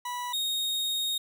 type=tone pair in turn; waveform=40% pulse; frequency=980 / 3726 Hz; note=B5 / A#7; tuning=-14 / -2 cents; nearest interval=octave + major seventh; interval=2312 cents; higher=second; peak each=-31 / -26 dBFS; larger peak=second; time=0.05-0.33 / 0.33-1.18 s; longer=second; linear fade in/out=5 ms; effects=none